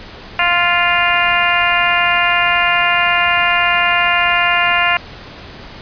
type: harmonic tone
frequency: 349.2 Hz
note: F4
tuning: in tune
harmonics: 2 / 3 / 4 / 5 / 6 / 7 / 8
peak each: -19 / -19 / -19 / -19 / -19 / -19 / -19 dBFS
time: 0.39-4.97 s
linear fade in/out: 2 ms
effects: pink hiss -34 dBFS RMS until 5.81 s + resampled to 11025 Hz

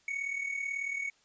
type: tone with amplitude modulation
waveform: triangle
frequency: 2226 Hz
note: C#7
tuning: 7 cents sharp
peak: -28 dBFS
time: 0.08-1.1 s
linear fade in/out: 2 ms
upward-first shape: sine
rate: 38.2 Hz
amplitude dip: 65%
effects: white hiss -67 dBFS RMS until 1.24 s + resampled to 16000 Hz

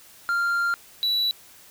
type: tone pair in turn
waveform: triangle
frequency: 1392 / 3937 Hz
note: F6 / B7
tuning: -6 / -6 cents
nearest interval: octave + tritone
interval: 1800 cents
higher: second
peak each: -19 dBFS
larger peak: neither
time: 0.29-0.74 / 1.03-1.31 s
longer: first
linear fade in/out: 0 ms
effects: white hiss -50 dBFS RMS until 1.7 s

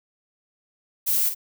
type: noise with echo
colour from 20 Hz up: violet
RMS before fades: -22 dBFS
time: 1.06-1.3 s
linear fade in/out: 20 ms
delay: 49 ms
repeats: 1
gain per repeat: -8 dB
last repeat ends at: 1.349 s
effects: none

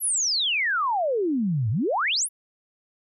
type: exponential two-way sweep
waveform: sine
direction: down then up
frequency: 12000 to 101.1 to 12000 Hz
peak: -21 dBFS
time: 0-2.29 s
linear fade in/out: 50 ms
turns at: 1.7 s
effects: none

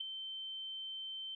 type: tone with ADSR envelope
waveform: sine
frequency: 3100 Hz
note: G7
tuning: 20 cents flat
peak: -33 dBFS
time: 0-1.35 s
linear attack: 10 ms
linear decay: 4 ms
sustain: -8 dB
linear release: 4 ms
effects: none

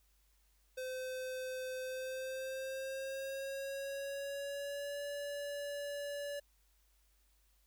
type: tone with pitch glide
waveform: square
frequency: 514 to 573.6 Hz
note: C5 to D5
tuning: -31 to -41 cents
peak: -40 dBFS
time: 0.77-6.4 s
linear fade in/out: 10 ms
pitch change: +190 cents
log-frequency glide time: 1.81-5.03 s
effects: added 50 Hz sine -70 dBFS peak until 7.66 s + white hiss -75 dBFS RMS until 7.66 s

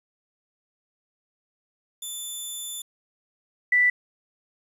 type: tone pair in turn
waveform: 10% pulse / sine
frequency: 3520 / 1975.5 Hz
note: A7 / B6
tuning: 0 / 0 cents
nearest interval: minor seventh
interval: 1000 cents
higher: first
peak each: -24 / -16 dBFS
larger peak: second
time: 2.02-2.82 / 3.72-3.9 s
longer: first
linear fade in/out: 5 ms
effects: resampled to 32000 Hz + 9-bit

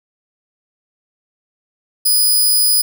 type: tone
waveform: 5% pulse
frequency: 4978 Hz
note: D#8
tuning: in tune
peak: -4 dBFS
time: 2.05-2.82 s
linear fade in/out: 10 ms
effects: none

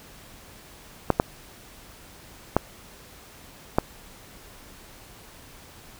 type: clicks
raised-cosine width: 1 ms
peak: -3 dBFS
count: 4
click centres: 1.103 / 1.199 / 2.566 / 3.785 s
effects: pink hiss -48 dBFS RMS until 5.99 s

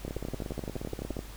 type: two click trains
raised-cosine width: 2 ms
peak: -22 / -21 dBFS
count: 20 / 14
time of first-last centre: 0.05-1.168 / 0.08-1.191 s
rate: 17 / 11.7 Hz
effects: added 50 Hz sine -43 dBFS peak until 1.36 s + pink hiss -49 dBFS RMS until 1.36 s

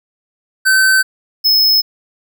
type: tone pair in turn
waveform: square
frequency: 1537 / 5186 Hz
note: G6 / E8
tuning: -35 / -29 cents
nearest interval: octave + major sixth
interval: 2106 cents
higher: second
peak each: -9 dBFS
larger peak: neither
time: 0.65-1.03 / 1.44-1.82 s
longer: neither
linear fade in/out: 20 ms
effects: none

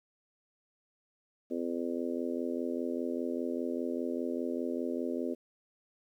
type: harmonic tone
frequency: 85 Hz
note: F2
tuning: 46 cents flat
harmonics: 3 / 4 / 5 / 6 / 7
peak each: -35 / -37 / -39 / -41 / -42 dBFS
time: 1.5-5.35 s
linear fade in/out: 20 ms
effects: 11-bit

